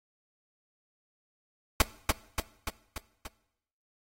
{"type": "noise with echo", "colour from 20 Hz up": "pink", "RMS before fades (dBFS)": -20, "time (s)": [1.8, 1.82], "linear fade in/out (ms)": 2, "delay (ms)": 290, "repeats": 5, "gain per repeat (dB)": -4, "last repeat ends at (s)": 3.27, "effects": ["noise-tail reverb RT60 0.8 s tail -20 dB re dry", "AAC 48 kbps"]}